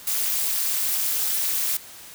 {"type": "noise with amplitude modulation", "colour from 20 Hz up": "blue", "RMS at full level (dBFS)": -20, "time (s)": [0.07, 1.77], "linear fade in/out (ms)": 2, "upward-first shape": "sine", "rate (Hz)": 292, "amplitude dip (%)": 95, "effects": ["white hiss -43 dBFS RMS until 2.14 s"]}